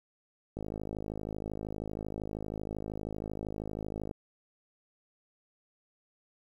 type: click train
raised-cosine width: 2 ms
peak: -24 dBFS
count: 188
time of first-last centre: 0.57-4.112 s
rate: 52.8 Hz
effects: 10-bit

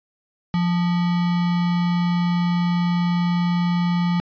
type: tone with sample-and-hold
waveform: sine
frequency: 174.8 Hz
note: F3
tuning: 2 cents sharp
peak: -17 dBFS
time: 0.54-4.2 s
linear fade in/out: 0 ms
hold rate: 1050 Hz
effects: resampled to 11025 Hz

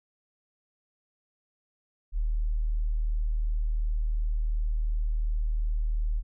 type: tone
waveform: sine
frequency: 38.61 Hz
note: D#1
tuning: 13 cents flat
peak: -24 dBFS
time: 2.12-6.23 s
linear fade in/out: 50 ms
effects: none

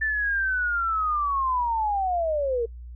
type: linear sweep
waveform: sine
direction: down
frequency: 1776 to 450 Hz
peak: -22 dBFS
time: 0.01-2.66 s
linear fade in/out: 10 ms
effects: noise-tail reverb RT60 0.1 s tail -23 dB re dry + added 60 Hz sine -37 dBFS peak until 2.95 s

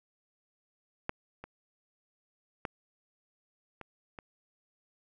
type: clicks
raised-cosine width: 0.5 ms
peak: -16 / -28 / -19 / -28 / -28 dBFS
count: 5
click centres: 1.094 / 1.44 / 2.652 / 3.813 / 4.188 s
effects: none

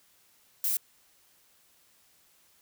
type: noise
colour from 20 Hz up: violet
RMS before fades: -28 dBFS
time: 0.64-0.77 s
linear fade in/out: 2 ms
effects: white hiss -64 dBFS RMS until 2.61 s

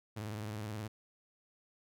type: tone with vibrato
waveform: sawtooth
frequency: 106.6 Hz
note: G#2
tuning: 46 cents sharp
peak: -35 dBFS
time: 0.16-0.88 s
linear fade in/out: 10 ms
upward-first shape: sine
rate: 19 Hz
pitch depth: 97 cents each way
effects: none

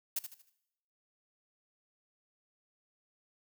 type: noise with echo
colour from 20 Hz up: blue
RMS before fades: -33 dBFS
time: 0.16-0.19 s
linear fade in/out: 5 ms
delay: 77 ms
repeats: 4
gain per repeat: -9 dB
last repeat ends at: 0.498 s
effects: noise-tail reverb RT60 0.8 s tail -18 dB re dry

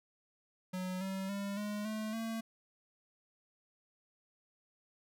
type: tone with pitch steps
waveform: square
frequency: 184.2 / 191.8 / 199.71 / 208 / 216.5 / 225.5 Hz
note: F#3 / G3 / G3 / G#3 / A3 / A3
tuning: -7 / -37 / +32 / +3 / -28 / +43 cents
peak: -37 dBFS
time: 0.73-2.41 s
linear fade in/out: 10 ms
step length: 280 ms
effects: none

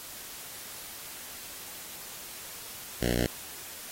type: tone with notch filter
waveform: 5% pulse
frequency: 60.4 Hz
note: B1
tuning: 38 cents flat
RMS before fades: -28 dBFS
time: 3.01-3.27 s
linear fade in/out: 10 ms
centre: 950 Hz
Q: 0.84
effects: white hiss -43 dBFS RMS until 3.91 s + AAC 48 kbps

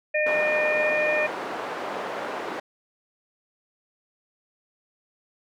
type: harmonic tone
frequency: 608 Hz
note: D#5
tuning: 40 cents flat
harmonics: 1 / 3 / 4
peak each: -23 / -27 / -26 dBFS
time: 0.14-1.27 s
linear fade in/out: 10 ms
type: band-pass noise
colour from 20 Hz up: white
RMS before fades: -32 dBFS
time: 0.26-2.6 s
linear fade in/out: 5 ms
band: 340 to 1000 Hz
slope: 12 dB/octave
effects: none

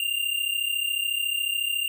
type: tone pair together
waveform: square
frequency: 2778 / 2812 Hz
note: F7 / F7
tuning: -10 / +11 cents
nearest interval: unison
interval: 21 cents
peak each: -28 dBFS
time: 0-1.88 s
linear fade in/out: 2 ms
effects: none

